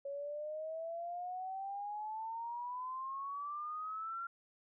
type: exponential sweep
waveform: sine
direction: up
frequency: 554.4 to 1382 Hz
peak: -39 dBFS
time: 0.05-4.27 s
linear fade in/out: 5 ms
effects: none